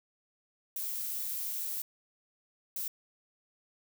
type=noise bursts at uneven times; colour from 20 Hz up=violet; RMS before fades=-36 dBFS; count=2; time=0.76-1.82 / 2.76-2.88 s; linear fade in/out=2 ms; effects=none